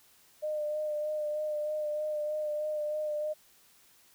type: tone with vibrato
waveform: sine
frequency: 605 Hz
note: D#5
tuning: 49 cents flat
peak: -30 dBFS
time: 0.42-3.34 s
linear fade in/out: 20 ms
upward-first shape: sine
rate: 3.2 Hz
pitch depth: 21 cents each way
effects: white hiss -62 dBFS RMS until 4.14 s